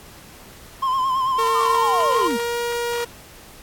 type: tone with vibrato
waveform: triangle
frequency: 1047 Hz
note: C6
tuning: 1 cent sharp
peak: -16 dBFS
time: 0.82-2.28 s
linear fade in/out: 10 ms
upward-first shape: sine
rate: 9 Hz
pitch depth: 54 cents each way
type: tone with pitch glide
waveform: sawtooth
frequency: 455.6 to 474.7 Hz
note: A#4 to A#4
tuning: -40 to +31 cents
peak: -18 dBFS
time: 1.38-3.05 s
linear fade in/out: 10 ms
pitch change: +71 cents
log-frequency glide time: 1.56-2.57 s
type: linear sweep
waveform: sine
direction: down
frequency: 1254 to 197 Hz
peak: -22 dBFS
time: 1.54-2.38 s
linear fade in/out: 20 ms
effects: pink hiss -44 dBFS RMS until 3.62 s + AAC 64 kbps